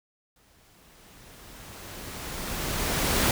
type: noise with exponential growth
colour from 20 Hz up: pink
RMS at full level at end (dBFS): -22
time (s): 0.36-3.31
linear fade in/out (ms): 2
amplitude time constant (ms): 640
effects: none